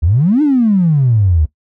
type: exponential two-way sweep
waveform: triangle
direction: up then down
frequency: 72.8 to 311.1 to 72.8 Hz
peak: -4 dBFS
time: 0.02-1.46 s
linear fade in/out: 20 ms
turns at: 0.42 s
effects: noise-tail reverb RT60 0.1 s tail -20 dB re dry + tanh soft clip ceiling -6 dBFS